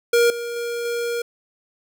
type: tone with level steps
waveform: square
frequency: 472.4 Hz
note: A#4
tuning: 23 cents sharp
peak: -14 / -27 / -25 / -23 dBFS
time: 0.13-1.22 s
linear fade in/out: 5 ms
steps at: 0.3 / 0.56 / 0.85 s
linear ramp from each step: 2 ms
effects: none